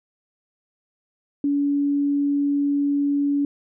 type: tone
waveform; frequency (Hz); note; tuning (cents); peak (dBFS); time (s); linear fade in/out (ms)
sine; 284.8; C#4; +47; -18; 1.44-3.45; 2
effects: none